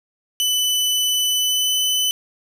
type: tone with pitch glide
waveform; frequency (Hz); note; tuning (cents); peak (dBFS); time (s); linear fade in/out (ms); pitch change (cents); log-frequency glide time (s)
sawtooth; 2994 to 3011; F#7 to F#7; +20 to +30; -14; 0.4-2.11; 0; +10; 1.28-1.73
effects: none